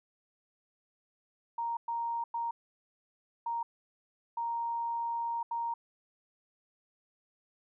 sine tone bursts at uneven times, 932.3 Hz, A#5, in tune, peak -31 dBFS, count 6, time 1.58-1.77 / 1.88-2.24 / 2.34-2.51 / 3.46-3.63 / 4.37-5.43 / 5.51-5.74 s, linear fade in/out 5 ms, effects none

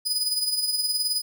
sawtooth tone with tremolo, 4978 Hz, D#8, in tune, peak -18 dBFS, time 0.05-1.22 s, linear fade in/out 20 ms, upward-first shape sine, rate 19 Hz, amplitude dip 55%, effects none

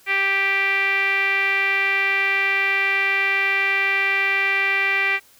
5% pulse tone with low-pass filter, 392 Hz, G4, in tune, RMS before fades -20 dBFS, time 0.06-5.2 s, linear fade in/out 50 ms, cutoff 2200 Hz, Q 8, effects white hiss -53 dBFS RMS until 5.39 s

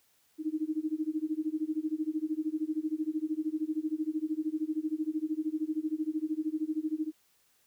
sine tone with tremolo, 311.4 Hz, D#4, 2 cents sharp, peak -26 dBFS, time 0.38-7.12 s, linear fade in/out 50 ms, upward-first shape sine, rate 13 Hz, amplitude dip 95%, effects white hiss -69 dBFS RMS until 7.66 s

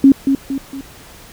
sine tone with echo, 272.4 Hz, C#4, 30 cents flat, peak -3 dBFS, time 0.04-0.12 s, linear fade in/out 2 ms, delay 230 ms, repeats 3, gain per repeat -7 dB, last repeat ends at 0.81 s, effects pink hiss -40 dBFS RMS until 1.32 s

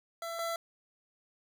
25% pulse tone pair in turn, 670 / 670 Hz, E5 / E5, +28 / +28 cents, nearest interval unison, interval 0 cents, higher neither, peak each -33 / -29 dBFS, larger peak second, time 0.22-0.39 / 0.39-0.56 s, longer neither, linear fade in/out 2 ms, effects none

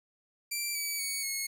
10% pulse tone with pitch steps, 2349 / 2291 / 2235 / 2180 Hz, D7 / D7 / C#7 / C#7, 0 / -44 / +14 / -29 cents, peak -23 dBFS, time 0.51-1.47 s, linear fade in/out 10 ms, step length 240 ms, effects none

